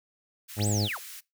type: high-pass noise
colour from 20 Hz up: white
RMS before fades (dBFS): -43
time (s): 0.48-1.21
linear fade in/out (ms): 20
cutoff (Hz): 1400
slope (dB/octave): 24
type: harmonic tone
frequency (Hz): 103.83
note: G#2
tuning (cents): 0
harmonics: 1 / 2 / 3 / 4 / 5 / 6 / 7 / 8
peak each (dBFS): -26 / -32 / -36 / -38 / -40 / -42 / -43 / -44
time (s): 0.56-0.89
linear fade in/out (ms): 50
type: linear two-way sweep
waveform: sine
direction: up then down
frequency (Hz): 311.1 to 8372 to 311.1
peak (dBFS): -30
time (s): 0.58-0.99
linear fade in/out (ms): 50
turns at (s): 0.67
effects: noise-tail reverb RT60 0.2 s tail -21 dB re dry